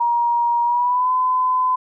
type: tone with pitch glide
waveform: sine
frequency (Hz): 947 to 1015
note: A#5 to B5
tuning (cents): +27 to +47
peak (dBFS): -15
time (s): 0-1.76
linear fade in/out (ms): 10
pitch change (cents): +120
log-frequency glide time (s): 0.63-1.11
effects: none